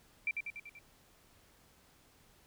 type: tone with echo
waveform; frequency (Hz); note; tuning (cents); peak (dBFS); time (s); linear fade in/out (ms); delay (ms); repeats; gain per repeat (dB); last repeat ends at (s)
sine; 2349; D7; 0; -30; 0.27-0.31; 2; 96; 5; -4; 0.79
effects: pink hiss -65 dBFS RMS until 2.46 s